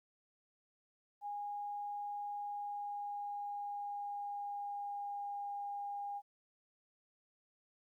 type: tone with pitch glide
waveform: sine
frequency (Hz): 820 to 810.6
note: G#5 to G#5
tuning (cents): -22 to -42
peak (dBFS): -39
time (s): 1.21-6.22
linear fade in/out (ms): 50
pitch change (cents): -20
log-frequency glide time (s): 2.38-5.47
effects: 13-bit